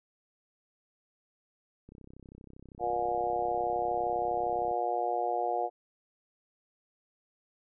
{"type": "click train", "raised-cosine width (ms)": 3, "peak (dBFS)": -37, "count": 93, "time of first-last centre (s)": [1.89, 4.712], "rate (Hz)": 32.6}
{"type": "harmonic tone", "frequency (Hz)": 119.6, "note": "A#2", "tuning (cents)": 45, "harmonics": [3, 4, 5, 6, 7], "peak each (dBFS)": [-38, -35, -38, -30, -37], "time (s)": [2.79, 5.7], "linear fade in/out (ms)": 50}
{"effects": []}